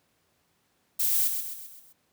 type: noise with echo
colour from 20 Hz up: violet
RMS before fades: -25 dBFS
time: 0.99-1.28 s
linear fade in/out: 10 ms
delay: 130 ms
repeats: 5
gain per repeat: -6 dB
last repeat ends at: 1.93 s
effects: pink hiss -70 dBFS RMS until 2.12 s + high-pass 100 Hz 12 dB/octave

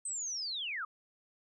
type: linear sweep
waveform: sine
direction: down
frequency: 8340 to 1162 Hz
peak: -35 dBFS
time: 0.05-0.85 s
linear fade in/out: 5 ms
effects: none

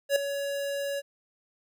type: tone with ADSR envelope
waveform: square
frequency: 562 Hz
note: C#5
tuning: 24 cents sharp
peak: -19 dBFS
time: 0.09-1.02 s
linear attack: 70 ms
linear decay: 3 ms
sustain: -11 dB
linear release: 36 ms
effects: none

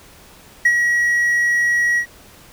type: tone with ADSR envelope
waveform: triangle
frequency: 1913 Hz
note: A#6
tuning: 44 cents sharp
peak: -6 dBFS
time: 0.65-2.06 s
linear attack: 7 ms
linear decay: 57 ms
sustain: -6 dB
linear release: 82 ms
effects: tanh soft clip ceiling -3 dBFS + pink hiss -45 dBFS RMS until 2.52 s

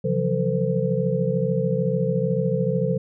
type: tone cluster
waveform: sine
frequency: 134.5 / 167.6 / 181.2 / 449.7 / 512 Hz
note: C3 / E3 / F#3 / A4 / C5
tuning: +48 / +29 / -36 / +38 / -38 cents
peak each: -26 dBFS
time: 0.04-2.98 s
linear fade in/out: 10 ms
effects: none

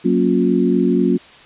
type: chord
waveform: sine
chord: Gb major seventh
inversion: none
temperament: equal with one note detuned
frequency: 185 / 233.1 / 277.2 / 357.2 Hz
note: Gb3 / Bb3 / Db4 / F4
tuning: 0 / 0 / 0 / +39 cents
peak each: -18 dBFS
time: 0.04-1.18 s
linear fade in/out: 20 ms
effects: white hiss -43 dBFS RMS until 1.45 s + resampled to 8000 Hz

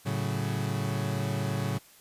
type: chord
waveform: 40% pulse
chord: F# minor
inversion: first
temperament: equal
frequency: 110 / 138.59 / 185 Hz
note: A2 / C#3 / F#3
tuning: 0 / 0 / 0 cents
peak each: -31 / -31 / -34 dBFS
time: 0.05-1.79 s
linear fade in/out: 20 ms
effects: white hiss -56 dBFS RMS until 2 s + resampled to 32000 Hz

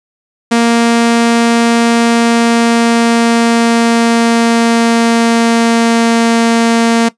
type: tone with pitch glide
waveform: sawtooth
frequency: 233.1 to 230.6 Hz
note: A#3 to A#3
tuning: 0 to -19 cents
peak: -3 dBFS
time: 0.51-7.09 s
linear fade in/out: 10 ms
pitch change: -19 cents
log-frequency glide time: 2.02-6.36 s
effects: noise-tail reverb RT60 0.1 s tail -17 dB re dry + resampled to 22050 Hz

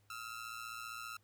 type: ring-modulated tone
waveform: sawtooth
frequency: 1333 Hz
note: E6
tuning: 19 cents sharp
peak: -37 dBFS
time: 0.1-1.17 s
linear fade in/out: 2 ms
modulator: 57.6 Hz
effects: added 103 Hz sine -69 dBFS peak until 1.23 s + pink hiss -75 dBFS RMS until 1.23 s

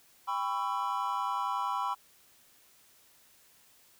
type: chord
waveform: triangle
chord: C# half-diminished seventh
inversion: second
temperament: just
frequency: 798.3 / 997.9 / 1108.7 / 1330.5 Hz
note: G5 / B5 / C#6 / E6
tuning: +31 / +18 / 0 / +16 cents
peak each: -35 / -31 / -34 / -36 dBFS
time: 0.27-1.95 s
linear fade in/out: 20 ms
effects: white hiss -62 dBFS RMS until 3.99 s

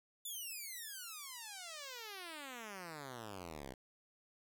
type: exponential sweep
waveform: 5% pulse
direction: down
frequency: 3560 to 61.74 Hz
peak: -35 dBFS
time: 0.25-3.74 s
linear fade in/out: 5 ms
effects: none

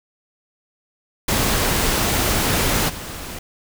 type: noise with level steps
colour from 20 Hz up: pink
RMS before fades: -19 / -32 dBFS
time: 1.28-3.39 s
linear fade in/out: 5 ms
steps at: 2.88 s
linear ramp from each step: 20 ms
effects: none

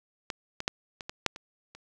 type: clicks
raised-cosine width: 0.2 ms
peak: -15 / -17 / -9 / -21 / -19 / -6 / -25 / -29 dBFS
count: 8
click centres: 0.302 / 0.604 / 0.679 / 1.008 / 1.095 / 1.263 / 1.361 / 1.75 s
effects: none

